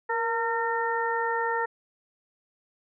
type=harmonic tone with a mistuned harmonic; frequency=456.1 Hz; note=A#4; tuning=38 cents flat; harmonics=1 / 2 / 3 / 4; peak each=-30 / -28 / -33 / -31 dBFS; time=0.09-1.66 s; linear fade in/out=10 ms; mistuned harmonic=1; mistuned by=+43 cents; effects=none